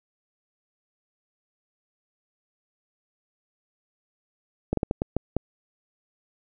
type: slowing click train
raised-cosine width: 2 ms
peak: -10 dBFS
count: 7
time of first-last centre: 4.73-5.366 s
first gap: 43 ms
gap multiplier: 1.36
effects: none